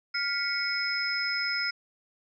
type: tone cluster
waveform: sine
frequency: 1405 / 1971 / 2214 / 5120 Hz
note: F6 / B6 / C#7 / D#8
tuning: +10 / -4 / -3 / +49 cents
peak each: -32 / -37 / -33 / -30 dBFS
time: 0.14-1.71 s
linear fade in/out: 10 ms
effects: none